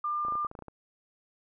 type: tone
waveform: sine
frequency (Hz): 1198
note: D6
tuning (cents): +34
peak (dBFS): -28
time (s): 0.04-0.47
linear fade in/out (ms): 5
type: clicks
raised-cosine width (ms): 1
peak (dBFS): -29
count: 10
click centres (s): 0.25 / 0.284 / 0.323 / 0.354 / 0.448 / 0.514 / 0.552 / 0.59 / 0.623 / 0.683
effects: none